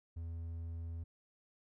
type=tone; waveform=triangle; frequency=83.2 Hz; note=E2; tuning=17 cents sharp; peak=-38 dBFS; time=0.16-1.04 s; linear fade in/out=10 ms; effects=none